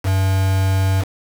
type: tone with quantisation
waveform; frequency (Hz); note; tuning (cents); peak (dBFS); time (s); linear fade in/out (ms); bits
triangle; 95.7; G2; -41; -12; 0.03-1.05; 50; 4
effects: none